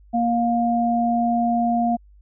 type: tone pair together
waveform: sine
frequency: 234.9 / 706 Hz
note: A#3 / F5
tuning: +13 / +19 cents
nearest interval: octave + perfect fifth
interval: 1906 cents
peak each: -20 dBFS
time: 0.13-1.97 s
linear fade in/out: 20 ms
effects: added 50 Hz sine -47 dBFS peak until 2.21 s